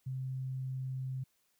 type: tone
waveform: sine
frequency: 130.81 Hz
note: C3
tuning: in tune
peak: -35 dBFS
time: 0.06-1.24 s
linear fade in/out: 10 ms
effects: white hiss -75 dBFS RMS until 1.59 s